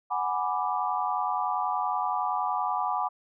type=chord; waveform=sine; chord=G# half-diminished seventh; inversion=third; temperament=equal; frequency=740 / 830.6 / 987.8 / 1174.7 Hz; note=F#5 / G#5 / B5 / D6; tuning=0 / 0 / 0 / 0 cents; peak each=-31 dBFS; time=0.1-3.09 s; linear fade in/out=20 ms; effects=none